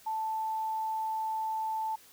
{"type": "tone", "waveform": "sine", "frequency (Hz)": 880, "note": "A5", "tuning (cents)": 0, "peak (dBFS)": -30, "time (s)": [0.06, 1.96], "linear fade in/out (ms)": 10, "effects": ["white hiss -57 dBFS RMS until 2.12 s"]}